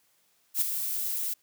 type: noise with ADSR envelope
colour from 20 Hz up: violet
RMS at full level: -23 dBFS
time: 0.54-1.34 s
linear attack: 77 ms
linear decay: 7 ms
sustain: -8 dB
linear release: 11 ms
effects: white hiss -68 dBFS RMS until 1.42 s + high-pass 100 Hz 12 dB/octave